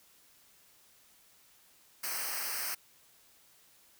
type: noise with comb filter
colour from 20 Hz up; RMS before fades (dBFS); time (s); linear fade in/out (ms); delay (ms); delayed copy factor
white; -36; 2.03-2.75; 10; 0.28; -0.95
effects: white hiss -63 dBFS RMS until 3.99 s